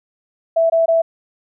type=tone bursts; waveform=sine; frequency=659.3 Hz; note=E5; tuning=in tune; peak=-11 dBFS; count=3; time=0.56-1.02 s; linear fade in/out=10 ms; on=140 ms; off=20 ms; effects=none